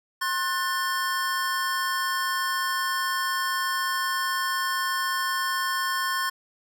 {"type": "chord", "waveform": "square", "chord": "F# diminished", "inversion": "second", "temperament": "just", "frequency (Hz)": [1065.6, 1480, 1776], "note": ["C6", "F#6", "A6"], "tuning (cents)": [31, 0, 16], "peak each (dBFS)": [-28, -32, -31], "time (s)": [0.21, 6.3], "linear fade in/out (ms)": 10, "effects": []}